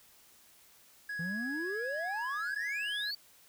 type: tone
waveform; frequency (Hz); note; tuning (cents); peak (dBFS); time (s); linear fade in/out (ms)
triangle; 1668; G#6; +7; -34; 1.09-3.11; 5
type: exponential sweep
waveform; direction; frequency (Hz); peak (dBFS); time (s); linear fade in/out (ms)
triangle; up; 160.6 to 4649; -34; 1.19-3.15; 5
effects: white hiss -61 dBFS RMS until 3.48 s